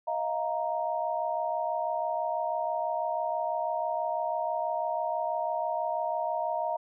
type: chord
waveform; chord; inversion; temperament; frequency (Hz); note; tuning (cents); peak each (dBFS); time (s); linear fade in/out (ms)
sine; Eb suspended second; none; equal with one note detuned; 632.4 / 698.5 / 932.3; Eb5 / F5 / Bb5; +28 / 0 / 0; -32; 0.07-6.77; 10
effects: none